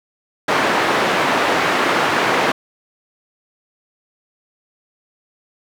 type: band-pass noise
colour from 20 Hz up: white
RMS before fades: -17 dBFS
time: 0.48-2.52 s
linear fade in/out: 5 ms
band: 220 to 1600 Hz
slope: 12 dB/octave
effects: none